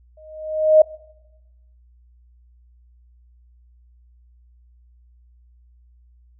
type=tone with exponential growth; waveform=sine; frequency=622.3 Hz; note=D#5; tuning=in tune; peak=-5 dBFS; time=0.17-0.82 s; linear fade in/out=5 ms; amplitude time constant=140 ms; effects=noise-tail reverb RT60 1.0 s tail -23 dB re dry + added 60 Hz sine -50 dBFS peak until 6.39 s